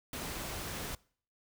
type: noise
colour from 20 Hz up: pink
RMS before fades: -40 dBFS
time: 0.13-0.95 s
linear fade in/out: 2 ms
effects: noise-tail reverb RT60 0.5 s tail -23 dB re dry